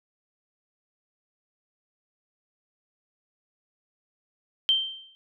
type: tone with exponential decay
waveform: sine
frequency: 3133 Hz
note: G7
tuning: 2 cents flat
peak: -16 dBFS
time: 4.69-5.15 s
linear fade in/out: 0 ms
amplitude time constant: 100 ms
effects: none